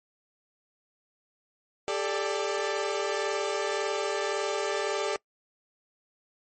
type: chord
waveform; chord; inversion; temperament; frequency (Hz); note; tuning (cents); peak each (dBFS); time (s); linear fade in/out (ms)
sawtooth; G suspended second; none; equal with one note detuned; 398.2 / 440 / 587.3; G4 / A4 / D5; +27 / 0 / 0; -28; 1.88-5.16; 0
effects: noise-tail reverb RT60 0.1 s tail -24 dB re dry + MP3 32 kbps